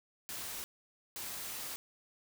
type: noise bursts at uneven times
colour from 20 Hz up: white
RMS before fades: -42 dBFS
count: 2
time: 0.29-0.64 / 1.16-1.76 s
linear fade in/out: 0 ms
effects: none